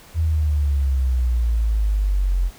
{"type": "exponential sweep", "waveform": "sine", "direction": "down", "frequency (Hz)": [82.41, 43.65], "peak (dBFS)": -16, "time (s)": [0.14, 2.51], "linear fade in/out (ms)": 50, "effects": ["pink hiss -46 dBFS RMS until 2.58 s"]}